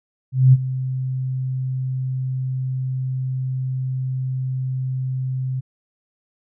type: tone with ADSR envelope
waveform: sine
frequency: 130 Hz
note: C3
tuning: 11 cents flat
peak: -6 dBFS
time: 0.32-5.61 s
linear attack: 210 ms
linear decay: 36 ms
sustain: -15 dB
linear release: 18 ms
effects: none